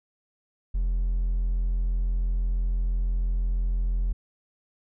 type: tone with hard clipping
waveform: triangle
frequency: 43 Hz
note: F1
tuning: 26 cents flat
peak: -23 dBFS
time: 0.74-4.13 s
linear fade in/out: 10 ms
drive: 5 dB
effects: none